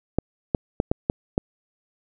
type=clicks; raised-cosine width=2 ms; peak=-6 dBFS; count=6; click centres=0.186 / 0.548 / 0.801 / 0.915 / 1.099 / 1.379 s; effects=none